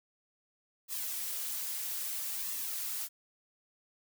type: noise with flanger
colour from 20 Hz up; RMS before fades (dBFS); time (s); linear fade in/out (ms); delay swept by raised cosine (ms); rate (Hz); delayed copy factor
blue; -37; 0.88-3.09; 50; 1.3 to 5.9; 0.61; -0.6
effects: none